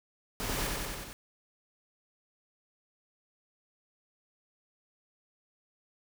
pink noise with echo, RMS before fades -35 dBFS, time 0.4-0.67 s, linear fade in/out 0 ms, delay 92 ms, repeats 5, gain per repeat -2 dB, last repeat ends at 1.13 s, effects none

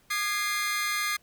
sawtooth chord, Ab major, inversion second, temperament equal with one note detuned, 1217.5 / 1661.2 / 2093 Hz, Eb6 / Ab6 / C7, -38 / 0 / 0 cents, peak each -28 / -30 / -26 dBFS, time 0.1-1.17 s, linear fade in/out 10 ms, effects pink hiss -63 dBFS RMS until 1.22 s

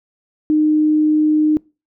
sine tone, 306.1 Hz, D#4, 28 cents flat, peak -11 dBFS, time 0.5-1.57 s, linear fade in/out 0 ms, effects noise-tail reverb RT60 0.3 s tail -25 dB re dry

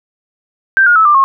sine tone with pitch steps, 1568 / 1429.6 / 1303.4 / 1188.3 / 1083.4 Hz, G6 / F6 / E6 / D6 / C#6, 0 / +40 / -20 / +20 / -40 cents, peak -5 dBFS, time 0.77-1.24 s, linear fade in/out 0 ms, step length 94 ms, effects none

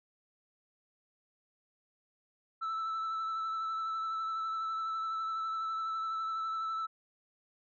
sine tone with vibrato, 1318.5 Hz, E6, in tune, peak -30 dBFS, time 2.61-6.87 s, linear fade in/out 20 ms, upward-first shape triangle, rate 12 Hz, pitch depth 22 cents each way, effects tanh soft clip ceiling -32 dBFS

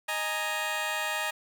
15% pulse chord, D# suspended fourth, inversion none, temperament just, 622.3 / 829.7 / 933.4 Hz, D#5 / G#5 / A#5, 0 / -2 / +2 cents, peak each -28 dBFS, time 0.08-1.31 s, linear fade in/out 10 ms, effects none

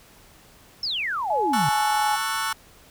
sine exponential sweep, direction down, 5450 to 130.81 Hz, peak -24 dBFS, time 0.83-1.69 s, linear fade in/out 2 ms
sine tone, 846 Hz, G#5, 32 cents sharp, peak -21 dBFS, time 1.3-2.16 s, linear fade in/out 5 ms
sawtooth chord, F# minor seventh, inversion first, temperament just, 888 / 1110 / 1332 / 1480 Hz, A5 / C#6 / E6 / F#6, +16 / +2 / +18 / 0 cents, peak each -26 dBFS, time 1.53-2.53 s, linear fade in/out 5 ms
effects pink hiss -52 dBFS RMS until 2.9 s

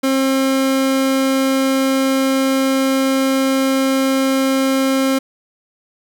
30% pulse tone, 267.3 Hz, C4, 37 cents sharp, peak -11 dBFS, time 0.03-5.19 s, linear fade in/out 10 ms, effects none

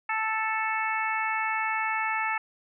harmonic tone, 440 Hz, A4, in tune, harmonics 2 / 3 / 4 / 5 / 6, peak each -30 / -32 / -32 / -32 / -36 dBFS, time 0.09-2.38 s, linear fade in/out 5 ms, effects none

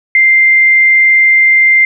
sine tone, 2093 Hz, C7, in tune, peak -4 dBFS, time 0.15-1.85 s, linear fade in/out 2 ms, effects none

